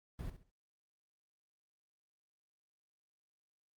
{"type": "noise with echo", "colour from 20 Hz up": "brown", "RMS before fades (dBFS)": -42, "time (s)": [0.19, 0.3], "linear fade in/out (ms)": 2, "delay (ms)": 67, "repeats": 3, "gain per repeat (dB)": -11, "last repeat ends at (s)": 0.501, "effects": ["Opus 32 kbps"]}